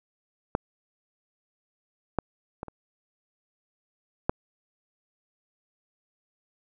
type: clicks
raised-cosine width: 1 ms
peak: -9 / -10 / -19 / -26 / -8 dBFS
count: 5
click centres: 0.551 / 2.187 / 2.631 / 2.683 / 4.295 s
effects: none